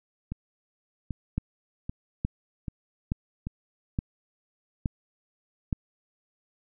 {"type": "two click trains", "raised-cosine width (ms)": 5, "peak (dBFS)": [-14, -20], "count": [6, 5], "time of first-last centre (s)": [[1.38, 5.728], [0.32, 3.47]], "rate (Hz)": [1.15, 1.27], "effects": []}